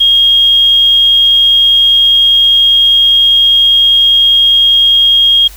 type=tone; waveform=sine; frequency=3255 Hz; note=G#7; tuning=36 cents flat; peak=-4 dBFS; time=0-5.48 s; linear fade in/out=10 ms; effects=added 50 Hz sine -31 dBFS peak until 5.56 s + white hiss -36 dBFS RMS until 5.56 s